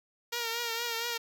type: tone with vibrato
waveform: 5% pulse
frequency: 466.2 Hz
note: A#4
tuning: in tune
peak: -20 dBFS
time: 0.32-1.18 s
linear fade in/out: 10 ms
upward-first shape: triangle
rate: 4.3 Hz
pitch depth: 54 cents each way
effects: none